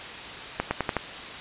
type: accelerating click train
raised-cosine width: 0.5 ms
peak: -9 dBFS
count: 5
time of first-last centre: 0.6-0.967 s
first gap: 110 ms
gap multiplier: 0.88
effects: white hiss -37 dBFS RMS until 1.4 s + resampled to 8000 Hz